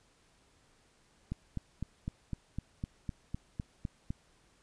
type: click train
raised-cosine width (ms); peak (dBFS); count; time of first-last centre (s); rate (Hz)
5; -23; 12; 1.32-4.105; 3.95
effects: pink hiss -67 dBFS RMS until 4.62 s + resampled to 22050 Hz